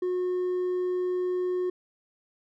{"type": "tone with hard clipping", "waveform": "sine", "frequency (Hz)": 363, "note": "F#4", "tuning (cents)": -33, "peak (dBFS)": -26, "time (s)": [0.02, 1.7], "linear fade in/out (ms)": 5, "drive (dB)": 2, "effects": []}